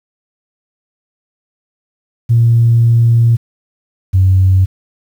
sine tone pair in turn, 116.54 / 93.98 Hz, A#2 / F#2, 0 / +28 cents, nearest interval major third, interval 372 cents, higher first, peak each -5 dBFS, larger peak neither, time 2.29-3.37 / 4.13-4.66 s, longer first, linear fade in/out 20 ms, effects tanh soft clip ceiling -1 dBFS + 7-bit

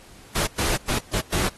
pink noise bursts at uneven times, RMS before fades -24 dBFS, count 5, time 0.35-0.47 / 0.58-0.77 / 0.88-0.99 / 1.13-1.21 / 1.32-1.49 s, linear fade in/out 10 ms, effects pink hiss -49 dBFS RMS until 1.57 s + AAC 32 kbps

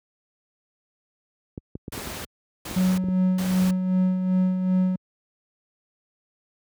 clicks, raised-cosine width 3 ms, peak -20 dBFS, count 8, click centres 1.578 / 1.754 / 1.881 / 1.978 / 2.073 / 2.712 / 3.04 / 3.086 s
pink noise bursts, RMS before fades -34 dBFS, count 3, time 1.92-3.71 s, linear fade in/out 5 ms, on 330 ms, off 400 ms
triangle tone with tremolo, 185 Hz, F#3, in tune, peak -15 dBFS, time 2.76-4.96 s, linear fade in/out 5 ms, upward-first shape sine, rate 2.6 Hz, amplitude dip 50%
effects high-pass 60 Hz 12 dB/octave

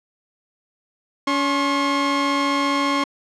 sawtooth tone pair together, 282.7 / 1076 Hz, C#4 / C6, +34 / +48 cents, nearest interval octave + major seventh, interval 2314 cents, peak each -17 dBFS, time 1.27-3.04 s, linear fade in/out 5 ms, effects low-pass 5000 Hz 12 dB/octave

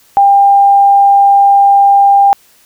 sine tone, 798 Hz, G5, 31 cents sharp, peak -3 dBFS, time 0.17-2.33 s, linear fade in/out 0 ms, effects white hiss -47 dBFS RMS until 2.65 s

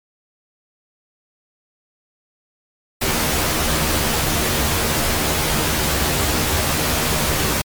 pink noise with comb filter, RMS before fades -19 dBFS, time 3.01-7.62 s, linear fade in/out 10 ms, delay 13 ms, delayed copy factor +0.75, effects MP3 96 kbps

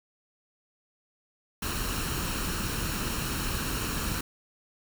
pink noise with comb filter, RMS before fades -31 dBFS, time 1.62-4.21 s, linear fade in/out 5 ms, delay 0.72 ms, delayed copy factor +0.55, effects none

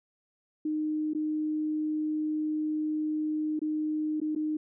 sine tone with dropouts, 307.3 Hz, D#4, 21 cents flat, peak -27 dBFS, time 0.65-4.57 s, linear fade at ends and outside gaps 5 ms, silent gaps 1.135-1.148 / 3.593-3.616 / 4.202-4.215 / 4.351-4.36 s, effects none

